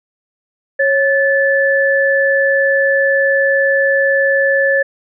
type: tone pair together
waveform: sine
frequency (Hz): 548.4 / 1741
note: C#5 / A6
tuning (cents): -19 / -19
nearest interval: octave + minor sixth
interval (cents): 2000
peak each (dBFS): -13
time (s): 0.79-4.83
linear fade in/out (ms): 10
effects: none